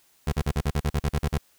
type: tone bursts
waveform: 25% pulse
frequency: 74.4 Hz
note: D2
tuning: 23 cents sharp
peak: -18 dBFS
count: 12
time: 0.27-1.38 s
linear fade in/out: 5 ms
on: 54 ms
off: 42 ms
effects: white hiss -62 dBFS RMS until 1.58 s